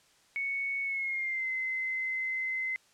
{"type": "tone with pitch glide", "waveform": "sine", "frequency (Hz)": [2217, 2057], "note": ["C#7", "C7"], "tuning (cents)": [0, -30], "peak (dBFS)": -30, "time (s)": [0.36, 2.76], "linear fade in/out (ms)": 0, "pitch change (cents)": -130, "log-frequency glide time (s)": [0.83, 1.49], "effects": ["white hiss -64 dBFS RMS until 2.93 s", "low-pass 8000 Hz 12 dB/octave"]}